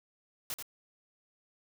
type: noise with echo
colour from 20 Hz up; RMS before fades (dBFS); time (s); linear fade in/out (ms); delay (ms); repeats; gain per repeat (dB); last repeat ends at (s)
white; -37; 0.5-0.54; 0; 85; 1; -5; 0.625
effects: none